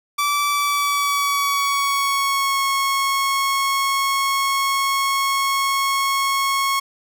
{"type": "tone with pitch glide", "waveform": "sawtooth", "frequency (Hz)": [1159, 1095.8], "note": ["D6", "C#6"], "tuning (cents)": [-23, -20], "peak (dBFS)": -14, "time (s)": [0.18, 6.8], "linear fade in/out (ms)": 10, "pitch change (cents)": -97, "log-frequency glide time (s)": [0.51, 2.62], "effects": []}